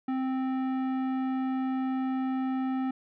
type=tone with tanh clipping; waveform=triangle; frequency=261.6 Hz; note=C4; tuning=in tune; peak=-29 dBFS; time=0.08-2.91 s; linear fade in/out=5 ms; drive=18 dB; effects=none